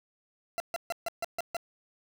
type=tone bursts; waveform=40% pulse; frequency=680 Hz; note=F5; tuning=46 cents flat; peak=-29 dBFS; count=7; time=0.58-1.567 s; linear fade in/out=0 ms; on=21 ms; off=140 ms; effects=none